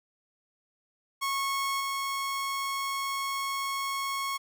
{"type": "tone with level steps", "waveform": "sawtooth", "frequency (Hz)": 1097, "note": "C#6", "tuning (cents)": -18, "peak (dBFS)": [-24, -26], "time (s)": [1.21, 4.38], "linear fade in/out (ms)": 20, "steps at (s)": 1.8, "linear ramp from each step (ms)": 5, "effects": []}